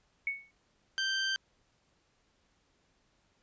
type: tone with exponential decay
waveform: sine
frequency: 2217 Hz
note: C#7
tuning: in tune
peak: -27 dBFS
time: 0.27-0.51 s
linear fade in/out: 2 ms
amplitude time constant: 52 ms
type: tone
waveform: 20% pulse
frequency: 1564 Hz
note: G6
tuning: 4 cents flat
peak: -25 dBFS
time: 0.98-1.36 s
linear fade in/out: 0 ms
effects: pink hiss -72 dBFS RMS until 3.42 s + resampled to 16000 Hz

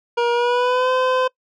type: tone with pitch glide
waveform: 25% pulse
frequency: 475.2 to 512.3 Hz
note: A#4 to C5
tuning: +33 to -37 cents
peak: -12 dBFS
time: 0.17-1.28 s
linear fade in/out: 10 ms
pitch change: +130 cents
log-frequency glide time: 0.32-0.9 s
effects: noise-tail reverb RT60 0.1 s tail -24 dB re dry + low-pass 3000 Hz 12 dB/octave

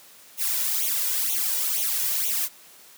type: noise with flanger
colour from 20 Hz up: blue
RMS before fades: -25 dBFS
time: 0.37-2.49 s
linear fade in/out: 50 ms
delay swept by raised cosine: 0.3 to 2.1 ms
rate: 2.1 Hz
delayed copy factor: +0.9
effects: white hiss -50 dBFS RMS until 2.97 s + high-pass 150 Hz 12 dB/octave

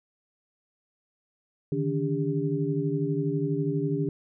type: tone cluster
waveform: sine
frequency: 146.1 / 158.3 / 286.7 / 400.5 Hz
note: D3 / D#3 / D4 / G4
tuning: -9 / +30 / -42 / +37 cents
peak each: -30 dBFS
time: 1.72-4.09 s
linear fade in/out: 2 ms
effects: none

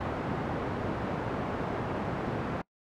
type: band-pass noise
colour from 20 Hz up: pink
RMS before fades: -33 dBFS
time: 0-2.62 s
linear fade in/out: 10 ms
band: 100 to 1200 Hz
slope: 12 dB/octave
effects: noise-tail reverb RT60 0.1 s tail -25 dB re dry

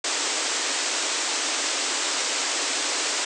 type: band-pass noise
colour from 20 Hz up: white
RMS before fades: -26 dBFS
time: 0.04-3.25 s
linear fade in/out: 5 ms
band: 260 to 8300 Hz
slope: 96 dB/octave
effects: none

